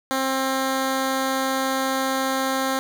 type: tone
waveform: 10% pulse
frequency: 265.5 Hz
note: C4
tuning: 25 cents sharp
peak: -13 dBFS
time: 0.11-2.79 s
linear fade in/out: 0 ms
effects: 9-bit